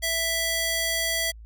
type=tone with high-pass filter; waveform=square; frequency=660 Hz; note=E5; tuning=2 cents sharp; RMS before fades=-26 dBFS; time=0.02-1.32 s; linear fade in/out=20 ms; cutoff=1800 Hz; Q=0.62; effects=added 55 Hz sine -41 dBFS peak until 1.45 s